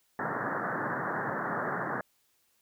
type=band-pass noise; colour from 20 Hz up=white; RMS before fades=-33 dBFS; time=0.19-2.01 s; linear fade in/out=2 ms; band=110 to 1800 Hz; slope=96 dB/octave; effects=white hiss -71 dBFS RMS until 2.61 s